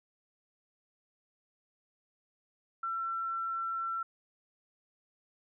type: tone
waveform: sine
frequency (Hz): 1348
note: E6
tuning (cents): +38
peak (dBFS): -32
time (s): 2.83-4.03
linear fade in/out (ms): 5
effects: none